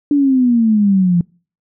sine exponential sweep, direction down, 293.7 to 170 Hz, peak -9 dBFS, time 0.11-1.21 s, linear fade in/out 2 ms, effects noise-tail reverb RT60 0.4 s tail -26 dB re dry

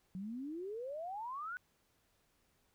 sine exponential sweep, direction up, 179.6 to 1511 Hz, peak -40 dBFS, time 0.15-1.57 s, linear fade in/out 0 ms, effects pink hiss -75 dBFS RMS until 2.74 s

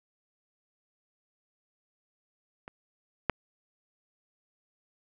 clicks, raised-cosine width 0.5 ms, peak -27 / -9 dBFS, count 2, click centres 2.679 / 3.297 s, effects none

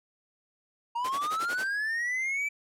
triangle linear sweep, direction up, 922 to 2330 Hz, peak -26 dBFS, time 0.95-2.49 s, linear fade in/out 10 ms
pink noise with tremolo, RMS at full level -36 dBFS, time 1.04-1.67 s, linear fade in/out 5 ms, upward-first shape sine, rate 11 Hz, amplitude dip 95%
effects high-pass 300 Hz 12 dB/octave + low-pass 12000 Hz 12 dB/octave

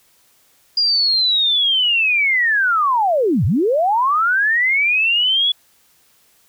sine linear two-way sweep, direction down then up, 4873 to 81.3 to 3423 Hz, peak -13 dBFS, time 0.77-5.52 s, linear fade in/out 5 ms, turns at 3.45 s, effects white hiss -56 dBFS RMS until 6.48 s

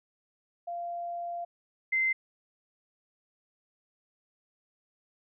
sine tone pair in turn, 692 / 2074 Hz, F5 / C7, -16 / -16 cents, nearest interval octave + perfect fifth, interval 1900 cents, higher second, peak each -33 / -24 dBFS, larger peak second, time 0.67-1.45 / 1.92-2.13 s, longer first, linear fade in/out 10 ms, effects none

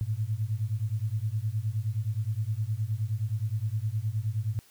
sine beating tone pair, 103.7 / 113.3 Hz, G#2 / A#2, -2 / -49 cents, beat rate 9.6 Hz, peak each -30 dBFS, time 0.01-4.59 s, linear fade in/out 0 ms, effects white hiss -59 dBFS RMS until 4.7 s

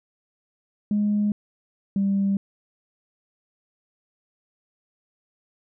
sine tone pair in turn, 207.7 / 197.35 Hz, G#3 / G3, 0 / +12 cents, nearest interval minor second, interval 88 cents, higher first, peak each -18 dBFS, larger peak neither, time 0.91-1.32 / 1.96-2.37 s, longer neither, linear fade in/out 2 ms, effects tanh soft clip ceiling -15 dBFS

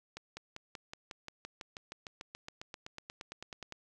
accelerating click train, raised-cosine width 0.2 ms, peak -26 dBFS, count 26, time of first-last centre 0.17-3.724 s, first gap 200 ms, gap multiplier 0.97, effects none

